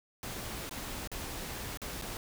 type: noise with dropouts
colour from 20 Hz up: pink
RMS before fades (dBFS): -40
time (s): 0.23-2.17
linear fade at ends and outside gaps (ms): 1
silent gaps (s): 0.694-0.71 / 1.075-1.116 / 1.773-1.817 / 2.015-2.021
effects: none